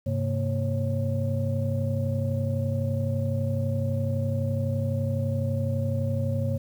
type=tone cluster; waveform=sine; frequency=99.9 / 131.8 / 231.4 / 546 Hz; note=G2 / C3 / A#3 / C#5; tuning=+33 / +13 / -13 / -26 cents; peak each=-26 / -28 / -32 / -32 dBFS; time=0.06-6.58 s; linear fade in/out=10 ms; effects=tanh soft clip ceiling -15 dBFS + 9-bit